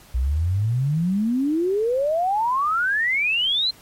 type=exponential sweep; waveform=sine; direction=up; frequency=59 to 4186 Hz; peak=-18 dBFS; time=0.14-3.71 s; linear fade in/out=10 ms; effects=pink hiss -49 dBFS RMS until 3.81 s + MP3 64 kbps